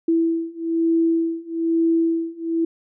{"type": "beating tone pair", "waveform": "sine", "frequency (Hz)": [329.6, 330.7], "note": ["E4", "E4"], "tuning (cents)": [0, 6], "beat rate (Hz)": 1.1, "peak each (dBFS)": [-21, -20], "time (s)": [0.08, 2.65], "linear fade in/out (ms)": 5, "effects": []}